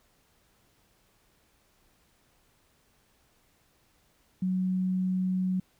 sine tone, 185.3 Hz, F#3, 3 cents sharp, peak -25 dBFS, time 4.42-5.6 s, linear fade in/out 5 ms, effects pink hiss -67 dBFS RMS until 5.79 s

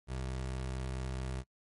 25% pulse tone, 64.6 Hz, C2, 21 cents flat, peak -32 dBFS, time 0.07-1.44 s, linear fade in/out 50 ms, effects noise-tail reverb RT60 0.1 s tail -24 dB re dry + MP3 48 kbps

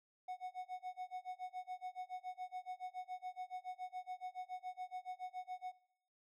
triangle tone with tremolo, 736 Hz, F#5, 9 cents flat, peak -38 dBFS, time 0.28-5.72 s, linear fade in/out 5 ms, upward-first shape sine, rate 7.1 Hz, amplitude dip 100%, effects noise-tail reverb RT60 0.8 s tail -21 dB re dry

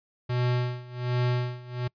square tone with tremolo, 123.47 Hz, B2, in tune, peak -23 dBFS, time 0.29-1.88 s, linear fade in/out 10 ms, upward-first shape sine, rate 1.3 Hz, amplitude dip 90%, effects noise-tail reverb RT60 0.1 s tail -25 dB re dry + resampled to 11025 Hz

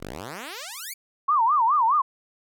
5% pulse exponential sweep, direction up, 38.18 to 2395 Hz, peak -23 dBFS, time 0-0.94 s, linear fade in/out 10 ms
sine tone with vibrato, 1046.5 Hz, C6, in tune, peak -17 dBFS, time 1.28-2.02 s, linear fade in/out 10 ms, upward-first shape sine, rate 4.8 Hz, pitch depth 280 cents each way
effects none

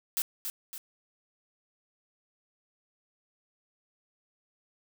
blue noise with echo, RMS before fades -29 dBFS, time 0.17-0.22 s, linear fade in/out 0 ms, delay 280 ms, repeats 2, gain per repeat -6 dB, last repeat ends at 0.78 s, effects none

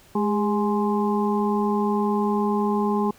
harmonic tone with a mistuned harmonic, 209.3 Hz, G#3, 14 cents sharp, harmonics 1 / 2 / 4 / 5, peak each -22 / -25 / -28 / -29 dBFS, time 0.15-3.11 s, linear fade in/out 5 ms, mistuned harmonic 2, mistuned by -46 cents, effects pink hiss -53 dBFS RMS until 3.18 s

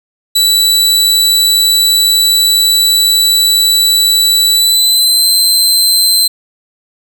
sawtooth tone with pitch glide, 3951 to 4097 Hz, B7 to C8, 0 to -37 cents, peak -4 dBFS, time 0.35-6.28 s, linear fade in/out 10 ms, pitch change +63 cents, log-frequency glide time 4.53-5.26 s, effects none

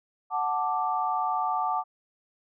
sine chord, D major, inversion first, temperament equal, 740 / 880 / 1174.7 Hz, F#5 / A5 / D6, 0 / 0 / 0 cents, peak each -29 dBFS, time 0.3-1.84 s, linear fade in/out 50 ms, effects none

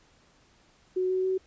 sine tone with pitch steps, 369.6 / 373 / 376.5 Hz, F#4 / F#4 / F#4, -2 / +14 / +30 cents, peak -24 dBFS, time 0.96-1.38 s, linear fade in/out 10 ms, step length 140 ms, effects pink hiss -62 dBFS RMS until 1.46 s + resampled to 16000 Hz

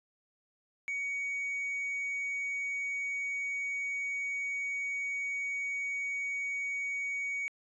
sine tone with hard clipping, 2245 Hz, C#7, 21 cents sharp, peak -33 dBFS, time 0.88-7.48 s, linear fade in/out 0 ms, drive 2 dB, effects resampled to 22050 Hz

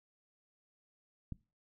click, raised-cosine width 5 ms, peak -28 dBFS, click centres 1.323 s, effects noise-tail reverb RT60 0.3 s tail -21 dB re dry

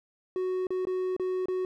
triangle tone with dropouts, 370 Hz, F#4, in tune, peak -25 dBFS, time 0.36-1.65 s, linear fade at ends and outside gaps 1 ms, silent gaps 0.669-0.705 / 0.852-0.87 / 1.165-1.197 / 1.457-1.484 s, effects none

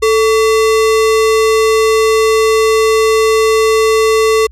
sine tone with sample-and-hold, 440 Hz, A4, in tune, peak -7 dBFS, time 0.02-4.47 s, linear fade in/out 10 ms, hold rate 1575 Hz, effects added 60 Hz sine -34 dBFS peak until 4.51 s + low-pass 10000 Hz 12 dB/octave

